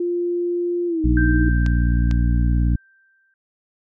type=tone with pitch glide; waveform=sine; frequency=349.2 to 311.1 Hz; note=F4 to D#4; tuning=0 to 0 cents; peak=-19 dBFS; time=0-1.49 s; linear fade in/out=5 ms; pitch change=-200 cents; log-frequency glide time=0.87-1.04 s
type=harmonic tone; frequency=59 Hz; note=A#1; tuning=22 cents sharp; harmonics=1 / 2 / 3 / 4 / 5; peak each=-16 / -22 / -26 / -28 / -30 dBFS; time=1.04-2.76 s; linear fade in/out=5 ms
type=tone with exponential decay; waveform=sine; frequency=1568 Hz; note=G6; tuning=in tune; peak=-21 dBFS; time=1.17-3.34 s; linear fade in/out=2 ms; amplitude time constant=470 ms
type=clicks; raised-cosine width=0.2 ms; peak=-15 dBFS; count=2; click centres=1.663 / 2.112 s
effects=none